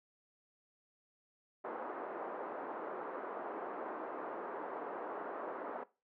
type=band-pass noise; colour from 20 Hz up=pink; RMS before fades=-43 dBFS; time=1.64-5.84 s; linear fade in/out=10 ms; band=340 to 1300 Hz; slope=24 dB/octave; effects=noise-tail reverb RT60 0.3 s tail -20 dB re dry